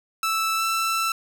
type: tone with pitch glide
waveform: sawtooth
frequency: 1318 to 1331 Hz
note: E6 to E6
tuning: -1 to +16 cents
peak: -18 dBFS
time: 0.23-1.12 s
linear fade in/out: 2 ms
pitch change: +17 cents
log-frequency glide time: 0.56-0.63 s
effects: none